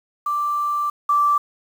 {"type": "tone pair in turn", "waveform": "sine", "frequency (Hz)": [1174.7, 1168.2], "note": ["D6", "D6"], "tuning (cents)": [0, -10], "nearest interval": "unison", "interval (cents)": 10, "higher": "first", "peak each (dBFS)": [-19, -14], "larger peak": "second", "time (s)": [[0.26, 0.9], [1.09, 1.38]], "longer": "first", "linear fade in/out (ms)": 5, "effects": ["7-bit"]}